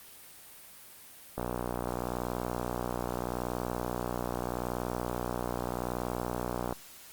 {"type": "click train", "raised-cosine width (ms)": 1, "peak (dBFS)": -18, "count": 326, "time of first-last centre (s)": [1.38, 6.725], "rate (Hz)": 60.8, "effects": ["white hiss -51 dBFS RMS until 7.12 s", "Opus 32 kbps"]}